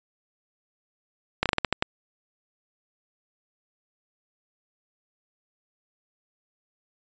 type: slowing click train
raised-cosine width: 0.3 ms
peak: -5 dBFS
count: 8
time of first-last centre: 1.43-1.825 s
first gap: 27 ms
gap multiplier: 1.24
effects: resampled to 16000 Hz